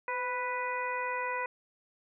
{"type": "harmonic tone with a mistuned harmonic", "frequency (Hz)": 493.9, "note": "B4", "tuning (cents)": 0, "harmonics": [1, 2, 3, 4, 5], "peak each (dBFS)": [-38, -34, -40, -38, -41], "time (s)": [0.08, 1.46], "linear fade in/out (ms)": 2, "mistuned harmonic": 1, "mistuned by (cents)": 40, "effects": []}